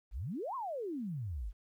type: exponential two-way sweep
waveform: sine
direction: up then down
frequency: 42.18 to 1108.7 to 42.18 Hz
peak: -36 dBFS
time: 0.11-1.53 s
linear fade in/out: 50 ms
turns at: 0.55 s
effects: 12-bit